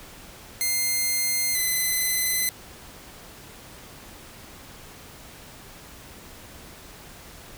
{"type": "tone pair in turn", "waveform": "5% pulse", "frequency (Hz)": [2100, 2028], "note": ["C7", "B6"], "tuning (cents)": [6, 45], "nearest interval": "minor second", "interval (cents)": 61, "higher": "first", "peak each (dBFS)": -12, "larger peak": "neither", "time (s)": [[0.61, 1.55], [1.55, 2.49]], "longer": "neither", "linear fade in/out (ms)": 0, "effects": ["pink hiss -45 dBFS RMS until 7.57 s"]}